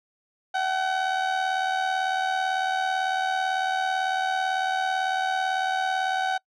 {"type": "tone with amplitude modulation", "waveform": "30% pulse", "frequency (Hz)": 756, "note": "F#5", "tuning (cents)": 37, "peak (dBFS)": -18, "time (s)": [0.54, 6.38], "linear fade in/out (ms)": 10, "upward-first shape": "sine", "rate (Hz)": 78, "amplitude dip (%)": 55, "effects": ["noise-tail reverb RT60 0.1 s tail -25 dB re dry", "low-pass 4000 Hz 12 dB/octave"]}